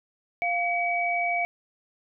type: tone pair together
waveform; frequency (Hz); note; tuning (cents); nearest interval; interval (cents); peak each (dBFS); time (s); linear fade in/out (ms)
sine; 698.5 / 2273; F5 / C#7; 0 / +43; octave + minor sixth; 2043; -26 / -26; 0.42-1.45; 0
effects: none